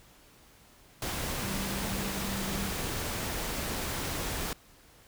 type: tone in noise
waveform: sine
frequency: 195.4 Hz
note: G3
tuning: 5 cents flat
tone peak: -37 dBFS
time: 1.42-2.7 s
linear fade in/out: 2 ms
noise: pink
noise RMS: -34 dBFS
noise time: 1.02-4.53 s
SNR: -6 dB
effects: pink hiss -58 dBFS RMS until 5.07 s